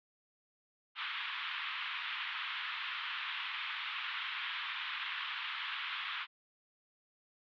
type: band-pass noise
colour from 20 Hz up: white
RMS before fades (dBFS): -40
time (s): 0.95-6.27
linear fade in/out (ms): 50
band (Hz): 1000 to 3500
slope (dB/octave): 48
effects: none